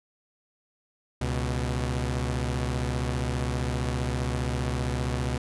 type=tone pair together; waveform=sawtooth; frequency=69.3 / 123.47 Hz; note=C#2 / B2; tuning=0 / 0 cents; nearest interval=minor seventh; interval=1000 cents; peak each=-25 dBFS; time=1.21-5.38 s; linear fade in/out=5 ms; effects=resampled to 24000 Hz